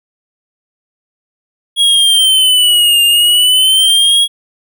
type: linear two-way sweep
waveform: square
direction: down then up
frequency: 3322 to 2800 to 3322 Hz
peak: -7 dBFS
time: 1.76-4.28 s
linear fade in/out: 50 ms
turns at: 3.03 s
effects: none